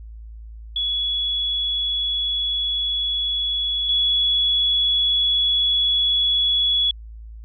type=tone pair in turn; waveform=sine; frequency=3382 / 3382 Hz; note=G#7 / G#7; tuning=+31 / +31 cents; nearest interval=unison; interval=0 cents; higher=neither; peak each=-20 / -16 dBFS; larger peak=second; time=0.76-3.89 / 3.89-6.91 s; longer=first; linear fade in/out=2 ms; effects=added 55 Hz sine -35 dBFS peak until 7.44 s